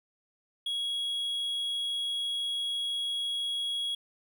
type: tone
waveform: triangle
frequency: 3322 Hz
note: G#7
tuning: in tune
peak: -28 dBFS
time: 0.66-3.95 s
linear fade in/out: 5 ms
effects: none